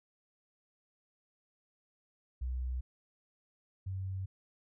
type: tone pair in turn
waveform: sine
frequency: 62.9 / 95.04 Hz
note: B1 / F#2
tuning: +32 / +47 cents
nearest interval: perfect fifth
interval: 715 cents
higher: second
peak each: -33 / -35 dBFS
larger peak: first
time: 2.41-2.81 / 3.86-4.26 s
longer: neither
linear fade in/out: 10 ms
effects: none